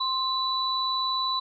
sine tone pair together, 1046.5 / 3960 Hz, C6 / B7, 0 / +4 cents, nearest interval octave + major seventh, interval 2304 cents, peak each -27 dBFS, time 0-1.4 s, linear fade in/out 10 ms, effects none

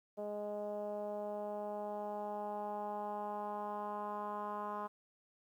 10% pulse tone with low-pass filter sweep, 207.7 Hz, G#3, in tune, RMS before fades -41 dBFS, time 0.17-4.88 s, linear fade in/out 20 ms, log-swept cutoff 590 to 1100 Hz, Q 3.4, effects 12-bit

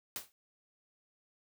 white noise with exponential decay, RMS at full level -36 dBFS, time 0.16-0.32 s, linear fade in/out 0 ms, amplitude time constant 33 ms, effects none

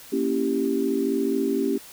sine chord, A# diminished seventh, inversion none, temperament equal with one note detuned, 233.1 / 277.2 / 331 / 392 Hz, A#3 / C#4 / E4 / G4, 0 / 0 / +7 / 0 cents, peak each -28 / -25 / -30 / -25 dBFS, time 0.12-1.78 s, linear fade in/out 10 ms, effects white hiss -45 dBFS RMS until 1.92 s

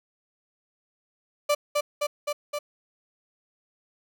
35% pulse tone with echo, 587.3 Hz, D5, in tune, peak -18 dBFS, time 1.49-1.55 s, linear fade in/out 10 ms, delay 260 ms, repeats 4, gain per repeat -2 dB, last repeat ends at 2.59 s, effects none

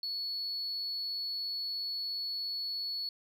sine tone, 4403 Hz, C#8, 13 cents flat, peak -32 dBFS, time 0.03-3.09 s, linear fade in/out 2 ms, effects tanh soft clip ceiling -31 dBFS

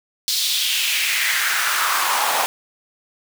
pink noise with high-pass filter sweep, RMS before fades -20 dBFS, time 0.28-2.46 s, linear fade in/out 0 ms, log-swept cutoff 4300 to 750 Hz, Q 2.9, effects none

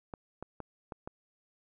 clicks, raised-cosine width 1 ms, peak -26 dBFS, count 5, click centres 0.138 / 0.426 / 0.603 / 0.922 / 1.075 s, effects none

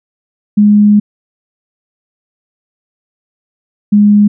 sine tone pair in turn, 207.7 / 206.7 Hz, G#3 / G#3, 0 / -8 cents, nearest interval unison, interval 8 cents, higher first, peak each -3 dBFS, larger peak neither, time 0.57-1 / 3.92-4.28 s, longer first, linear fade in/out 10 ms, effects none

